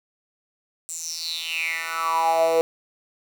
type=tone with high-pass filter sweep; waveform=10% pulse; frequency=164.2 Hz; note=E3; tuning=6 cents flat; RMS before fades=-24 dBFS; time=0.89-2.61 s; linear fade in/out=0 ms; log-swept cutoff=7900 to 480 Hz; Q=7.5; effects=8-bit